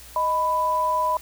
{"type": "tone pair together", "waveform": "sine", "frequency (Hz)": [622.3, 993.3], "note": ["D#5", "B5"], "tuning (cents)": [0, 10], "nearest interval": "minor sixth", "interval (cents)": 810, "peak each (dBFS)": [-27, -20], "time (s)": [0.16, 1.17], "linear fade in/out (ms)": 2, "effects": ["added 60 Hz sine -47 dBFS peak until 1.21 s", "white hiss -45 dBFS RMS until 1.21 s"]}